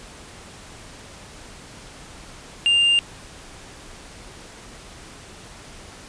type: tone with tanh clipping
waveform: sine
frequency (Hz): 2799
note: F7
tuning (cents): +3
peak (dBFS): -15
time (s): 2.66-2.99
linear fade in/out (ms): 0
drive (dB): 3
effects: pink hiss -42 dBFS RMS until 6.08 s + resampled to 22050 Hz

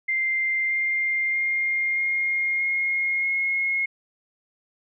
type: tone with pitch steps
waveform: sine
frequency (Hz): 2093 / 2106 / 2120 / 2133 / 2147 / 2161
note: C7 / C7 / C7 / C7 / C7 / C#7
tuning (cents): 0 / +11 / +22 / +33 / +44 / -45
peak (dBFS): -21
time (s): 0.08-3.86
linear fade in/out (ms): 10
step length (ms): 630
effects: none

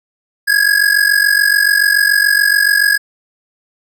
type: ring-modulated tone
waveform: square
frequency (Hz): 1661.2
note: G#6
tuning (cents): 0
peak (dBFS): -7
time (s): 0.47-2.98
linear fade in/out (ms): 20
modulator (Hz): 23.5
effects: none

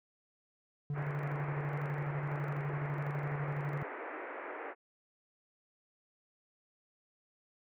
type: tone with tremolo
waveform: triangle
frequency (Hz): 144.8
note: D3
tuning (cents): -24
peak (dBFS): -31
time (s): 0.9-3.83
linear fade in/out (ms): 2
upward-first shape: square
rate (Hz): 12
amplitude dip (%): 40
type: band-pass noise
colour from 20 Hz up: pink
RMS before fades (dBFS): -43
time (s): 0.93-4.75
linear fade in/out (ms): 50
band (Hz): 310 to 2200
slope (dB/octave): 48
effects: none

